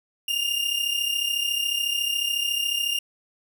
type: tone pair together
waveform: 40% pulse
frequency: 2794 / 2828 Hz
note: F7 / F7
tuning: 0 / +21 cents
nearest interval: unison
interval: 21 cents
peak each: -26 / -24 dBFS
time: 0.28-2.99 s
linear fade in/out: 5 ms
effects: none